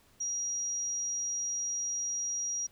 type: tone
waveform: sine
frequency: 5730 Hz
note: F8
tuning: 44 cents sharp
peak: -31 dBFS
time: 0.2-2.67 s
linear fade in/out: 10 ms
effects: pink hiss -64 dBFS RMS until 2.71 s